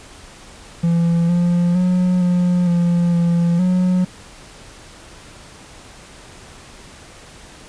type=tone with pitch steps; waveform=triangle; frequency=169.1 / 174.3 / 181.3 / 178 / 172.9 / 170.9 / 182.4 Hz; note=E3 / F3 / F#3 / F3 / F3 / F3 / F#3; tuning=+44 / -3 / -35 / +33 / -17 / -37 / -24 cents; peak=-11 dBFS; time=0.83-4.05 s; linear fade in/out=10 ms; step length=460 ms; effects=pink hiss -41 dBFS RMS until 7.68 s + resampled to 22050 Hz